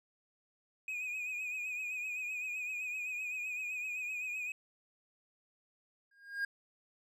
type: tone with vibrato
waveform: triangle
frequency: 2489 Hz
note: D#7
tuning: in tune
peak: -35 dBFS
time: 0.88-4.52 s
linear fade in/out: 2 ms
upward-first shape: triangle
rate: 7.8 Hz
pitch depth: 61 cents each way
type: tone with exponential growth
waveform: triangle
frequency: 1621 Hz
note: G#6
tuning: 42 cents flat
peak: -28 dBFS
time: 6.11-6.45 s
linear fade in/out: 5 ms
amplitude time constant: 73 ms
effects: none